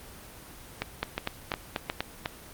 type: two click trains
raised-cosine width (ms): 0.3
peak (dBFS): -11 / -12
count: 5 / 5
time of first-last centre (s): 1.03-2.006 / 0.82-2.259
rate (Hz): 4.1 / 2.78
effects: pink hiss -47 dBFS RMS until 2.53 s + Opus 24 kbps